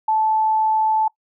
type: tone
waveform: sine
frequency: 873 Hz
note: A5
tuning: 14 cents flat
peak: -15 dBFS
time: 0.08-1.08 s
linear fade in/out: 5 ms
effects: noise-tail reverb RT60 0.1 s tail -22 dB re dry